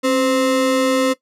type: ring-modulated tone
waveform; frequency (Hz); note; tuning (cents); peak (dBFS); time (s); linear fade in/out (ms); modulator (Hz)
square; 392; G4; 0; -12; 0.03-1.14; 20; 124
effects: noise-tail reverb RT60 0.1 s tail -17 dB re dry + low-pass 11000 Hz 12 dB/octave